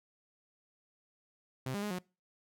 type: tone with pitch steps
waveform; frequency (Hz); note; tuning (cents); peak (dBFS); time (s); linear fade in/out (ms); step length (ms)
sawtooth; 130.4 / 202.5 / 208.4 / 181.3; C3 / G#3 / G#3 / F#3; -5 / -43 / +6 / -35; -31; 1.66-1.988; 5; 82
effects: noise-tail reverb RT60 0.3 s tail -24 dB re dry